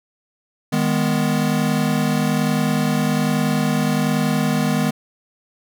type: chord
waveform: square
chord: G# minor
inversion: second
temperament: equal with one note detuned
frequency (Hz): 155.56 / 205.7 / 246.9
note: D#3 / G#3 / B3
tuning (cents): 0 / -16 / 0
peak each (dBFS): -22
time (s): 0.72-4.91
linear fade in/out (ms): 10
effects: none